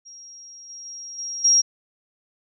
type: tone with level steps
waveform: sine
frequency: 5620 Hz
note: F8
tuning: 10 cents sharp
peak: -40 / -36 / -34 / -28 / -13 dBFS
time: 0.05-1.62 s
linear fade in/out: 20 ms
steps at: 0.69 / 0.85 / 1.18 / 1.44 s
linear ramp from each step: 10 ms
effects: none